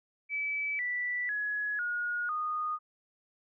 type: tone with pitch steps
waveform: sine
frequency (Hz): 2300 / 1967.9 / 1683.7 / 1440.6 / 1232.5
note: D7 / B6 / G#6 / F#6 / D#6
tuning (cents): -37 / -7 / +23 / -47 / -17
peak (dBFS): -30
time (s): 0.29-2.79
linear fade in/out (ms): 50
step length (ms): 500
effects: none